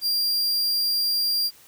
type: tone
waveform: 45% pulse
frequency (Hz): 4770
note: D8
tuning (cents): +26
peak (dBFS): -20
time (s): 0.01-1.51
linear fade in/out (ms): 50
effects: white hiss -52 dBFS RMS until 1.67 s